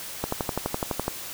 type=click train; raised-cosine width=1 ms; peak=-11 dBFS; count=11; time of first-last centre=0.24-1.08 s; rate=11.9 Hz; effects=white hiss -37 dBFS RMS until 1.33 s